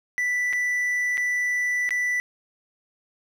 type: tone with dropouts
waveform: triangle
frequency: 1975.5 Hz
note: B6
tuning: in tune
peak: -20 dBFS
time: 0.18-2.2 s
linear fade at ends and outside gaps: 0 ms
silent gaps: 0.528-0.533 / 1.172-1.178 / 1.891-1.907 s
effects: none